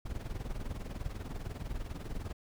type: noise with tremolo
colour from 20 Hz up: brown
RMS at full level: -35 dBFS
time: 0.05-2.33 s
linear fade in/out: 10 ms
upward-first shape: triangle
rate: 20 Hz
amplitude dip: 85%
effects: none